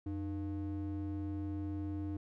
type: ring-modulated tone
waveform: triangle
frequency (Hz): 196.3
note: G3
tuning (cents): +3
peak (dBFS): -31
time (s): 0.06-2.17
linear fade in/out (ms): 5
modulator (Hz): 107
effects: none